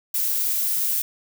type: noise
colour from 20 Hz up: violet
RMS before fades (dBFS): -23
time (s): 0.14-1.02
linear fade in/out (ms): 5
effects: none